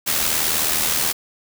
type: noise with amplitude modulation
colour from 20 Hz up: white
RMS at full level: -18 dBFS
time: 0.06-1.13 s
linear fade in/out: 20 ms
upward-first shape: sine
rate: 79 Hz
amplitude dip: 50%
effects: none